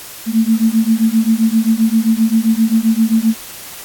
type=beating tone pair; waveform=sine; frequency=220 / 227.6 Hz; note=A3 / A#3; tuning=0 / -41 cents; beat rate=7.6 Hz; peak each=-13 dBFS; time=0.26-3.35 s; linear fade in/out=50 ms; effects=white hiss -32 dBFS RMS until 3.84 s + AAC 64 kbps